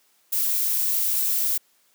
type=noise; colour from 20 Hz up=violet; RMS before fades=-23 dBFS; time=0.32-1.58 s; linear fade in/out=10 ms; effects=white hiss -63 dBFS RMS until 1.94 s + high-pass 200 Hz 12 dB/octave